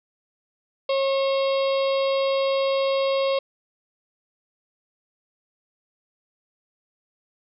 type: harmonic tone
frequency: 543 Hz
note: C#5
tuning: 36 cents flat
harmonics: 1 / 2 / 4 / 5 / 6 / 7 / 8 / 9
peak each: -20 / -30 / -37 / -36 / -37 / -37 / -40 / -43 dBFS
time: 0.89-3.39 s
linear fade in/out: 5 ms
effects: none